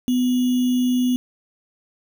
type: tone with sample-and-hold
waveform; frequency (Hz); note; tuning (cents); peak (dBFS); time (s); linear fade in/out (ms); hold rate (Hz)
sine; 250; B3; +21; -16; 0.08-1.16; 0; 3150
effects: none